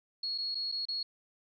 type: tone with dropouts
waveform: sine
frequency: 4325 Hz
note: C#8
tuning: 43 cents flat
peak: -32 dBFS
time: 0.23-1.03 s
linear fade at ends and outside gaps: 5 ms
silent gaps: 0.379-0.383 / 0.547-0.552 / 0.717-0.722 / 0.854-0.885 s
effects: none